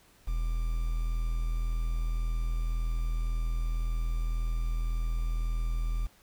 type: tone with quantisation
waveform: triangle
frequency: 40.92 Hz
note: E1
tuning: 12 cents flat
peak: -25 dBFS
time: 0.27-6.07 s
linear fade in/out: 10 ms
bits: 8
effects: pink hiss -61 dBFS RMS until 6.22 s